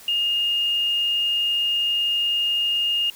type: tone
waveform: sine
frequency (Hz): 2836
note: F7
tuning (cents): +26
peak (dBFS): -19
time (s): 0.08-3.1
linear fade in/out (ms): 2
effects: white hiss -45 dBFS RMS until 3.15 s